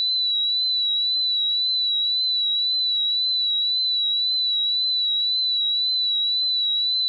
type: tone with vibrato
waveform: sine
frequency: 3951 Hz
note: B7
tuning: in tune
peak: -19 dBFS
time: 0-7.08 s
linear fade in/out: 0 ms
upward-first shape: triangle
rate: 1.9 Hz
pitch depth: 47 cents each way
effects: none